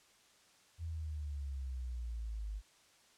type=exponential sweep; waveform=sine; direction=down; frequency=84.1 to 50.1 Hz; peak=-38 dBFS; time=0.78-2.62 s; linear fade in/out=50 ms; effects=white hiss -66 dBFS RMS until 3.17 s + low-pass 8000 Hz 12 dB/octave